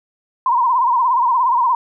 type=tone with vibrato; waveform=sine; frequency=987.8 Hz; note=B5; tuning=in tune; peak=-12 dBFS; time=0.46-1.75 s; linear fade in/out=2 ms; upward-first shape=sine; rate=17 Hz; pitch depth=110 cents each way; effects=none